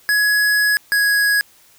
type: tone pair in turn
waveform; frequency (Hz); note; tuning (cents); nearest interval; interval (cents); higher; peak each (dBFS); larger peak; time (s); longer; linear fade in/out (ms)
square; 1680 / 1663.6; G#6 / G#6; +19 / +2; unison; 17; first; -14; neither; 0.09-0.77 / 0.92-1.41; first; 0
effects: white hiss -51 dBFS RMS until 1.78 s